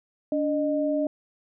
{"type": "tone pair together", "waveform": "sine", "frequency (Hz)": [288.7, 612.6], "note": ["D4", "D#5"], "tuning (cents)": [-30, -27], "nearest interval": "octave + minor second", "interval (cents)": 1303, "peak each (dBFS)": -25, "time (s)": [0.32, 1.07], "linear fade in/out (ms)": 2, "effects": []}